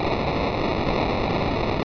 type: noise with sample-and-hold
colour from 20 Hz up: violet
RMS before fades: -23 dBFS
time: 0-1.83 s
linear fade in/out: 0 ms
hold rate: 1575 Hz
effects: resampled to 11025 Hz